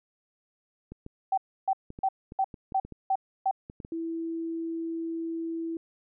clicks, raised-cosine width 3 ms, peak -28 dBFS, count 12, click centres 0.92 / 1.064 / 1.904 / 1.989 / 2.321 / 2.542 / 2.722 / 2.85 / 2.923 / 3.699 / 3.802 / 3.849 s
sine tone bursts, 770 Hz, G5, 31 cents flat, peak -22 dBFS, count 7, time 1.32-3.512 s, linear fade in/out 5 ms, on 56 ms, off 300 ms
sine tone, 329.6 Hz, E4, in tune, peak -30 dBFS, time 3.92-5.77 s, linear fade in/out 2 ms
effects none

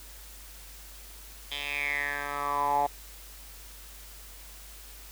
10% pulse tone with band-pass filter sweep, 143.6 Hz, D3, 39 cents flat, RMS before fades -30 dBFS, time 1.51-2.87 s, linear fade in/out 10 ms, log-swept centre 3200 to 770 Hz, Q 7.4, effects added 50 Hz sine -48 dBFS peak until 5.11 s + white hiss -49 dBFS RMS until 5.11 s

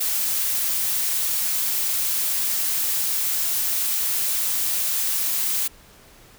blue noise, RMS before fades -23 dBFS, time 0-5.68 s, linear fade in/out 10 ms, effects pink hiss -50 dBFS RMS until 6.38 s

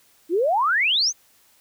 sine exponential sweep, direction up, 311.1 to 6645 Hz, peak -17 dBFS, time 0.29-1.13 s, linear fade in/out 50 ms, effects white hiss -58 dBFS RMS until 1.6 s

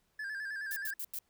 triangle tone with vibrato, 1661.2 Hz, G#6, in tune, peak -35 dBFS, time 0.19-0.94 s, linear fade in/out 5 ms, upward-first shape square, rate 9.5 Hz, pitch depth 66 cents each way
violet noise bursts, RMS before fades -39 dBFS, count 4, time 0.71-1.188 s, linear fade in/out 0 ms, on 52 ms, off 90 ms
effects pink hiss -75 dBFS RMS until 1.29 s

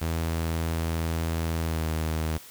sawtooth tone with pitch glide, 82 to 79.48 Hz, E2 to D#2, -9 to +37 cents, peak -22 dBFS, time 0.01-2.38 s, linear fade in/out 10 ms, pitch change -54 cents, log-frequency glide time 1.6-1.86 s, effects white hiss -47 dBFS RMS until 2.5 s

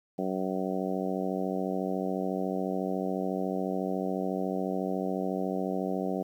harmonic tone, 94 Hz, F#2, 28 cents sharp, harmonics 2 / 3 / 4 / 5 / 6 / 7 / 8, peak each -33 / -35 / -36 / -37 / -38 / -38 / -39 dBFS, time 0.18-6.23 s, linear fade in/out 10 ms, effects 10-bit

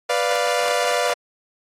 sawtooth chord, B diminished, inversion none, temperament equal, 493.9 / 587.3 / 698.5 Hz, B4 / D5 / F5, 0 / 0 / 0 cents, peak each -19 dBFS, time 0.09-1.14 s, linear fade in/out 10 ms, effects low-pass 10000 Hz 12 dB/octave + AAC 48 kbps

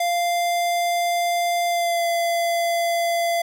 square tone with pitch glide, 695 to 682.3 Hz, F5 to F5, -9 to -41 cents, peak -20 dBFS, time 0-3.42 s, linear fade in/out 5 ms, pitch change -32 cents, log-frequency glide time 1.67-2.06 s, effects none

